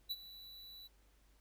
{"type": "tone with ADSR envelope", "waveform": "square", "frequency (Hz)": 3951, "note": "B7", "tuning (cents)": 0, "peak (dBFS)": -36, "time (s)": [0.09, 0.88], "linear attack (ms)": 21, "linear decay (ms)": 41, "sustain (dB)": -16, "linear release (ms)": 18, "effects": ["added 50 Hz sine -67 dBFS peak until 1.4 s", "pink hiss -73 dBFS RMS until 1.4 s"]}